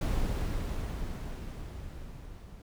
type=noise with level ramp; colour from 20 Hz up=brown; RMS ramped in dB=-28 to -48 dBFS; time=0.01-2.62 s; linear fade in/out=5 ms; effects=none